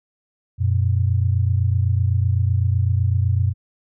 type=tone pair together; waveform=sine; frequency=91.79 / 119.7 Hz; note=F#2 / A#2; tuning=-13 / +46 cents; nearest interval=perfect fourth; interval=459 cents; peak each=-17 / -20 dBFS; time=0.58-3.54 s; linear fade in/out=50 ms; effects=none